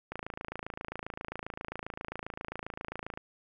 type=click train; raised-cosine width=0.5 ms; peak=-22 dBFS; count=85; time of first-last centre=0.12-3.175 s; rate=27.5 Hz; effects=none